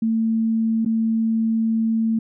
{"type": "tone with dropouts", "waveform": "sine", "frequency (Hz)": 224.3, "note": "A3", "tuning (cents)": 34, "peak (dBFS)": -17, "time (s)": [0.02, 2.19], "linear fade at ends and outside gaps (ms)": 5, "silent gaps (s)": [0.849, 0.859], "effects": []}